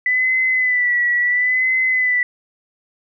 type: tone with vibrato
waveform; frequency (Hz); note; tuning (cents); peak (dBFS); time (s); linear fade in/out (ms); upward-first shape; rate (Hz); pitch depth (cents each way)
sine; 1989; B6; +12; -14; 0.06-2.23; 2; sine; 0.73; 47
effects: none